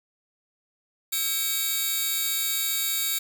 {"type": "tone cluster", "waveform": "5% pulse", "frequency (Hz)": [1316, 1610, 2272, 3631, 3805], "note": ["E6", "G6", "C#7", "A#7", "A#7"], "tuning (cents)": [-3, 46, 42, -46, 35], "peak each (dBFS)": [-28, -27, -20, -27, -19], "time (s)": [1.12, 3.19], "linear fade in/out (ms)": 10, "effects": []}